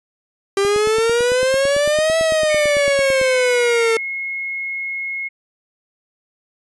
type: exponential two-way sweep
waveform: 45% pulse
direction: up then down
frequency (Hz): 392 to 654 to 448.1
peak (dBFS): -14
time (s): 0.57-3.97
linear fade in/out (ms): 2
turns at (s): 2.18
type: click train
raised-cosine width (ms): 2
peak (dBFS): -16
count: 24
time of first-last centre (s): 0.65-3.214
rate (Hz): 8.97
type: tone with pitch glide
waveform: sine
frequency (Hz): 2217 to 2166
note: C#7 to C#7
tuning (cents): 0 to -41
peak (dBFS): -22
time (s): 2.49-5.29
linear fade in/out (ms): 20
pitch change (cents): -41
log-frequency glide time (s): 3.1-3.66
effects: resampled to 24000 Hz